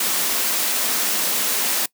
white high-pass noise, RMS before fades -21 dBFS, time 0-1.86 s, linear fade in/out 5 ms, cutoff 180 Hz, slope 96 dB/octave, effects noise-tail reverb RT60 0.1 s tail -22 dB re dry

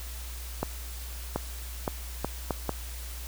accelerating click train, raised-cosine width 1 ms, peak -13 dBFS, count 6, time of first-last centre 0.63-2.693 s, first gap 730 ms, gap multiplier 0.71, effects added 60 Hz sine -37 dBFS peak until 3.27 s + white hiss -44 dBFS RMS until 3.27 s

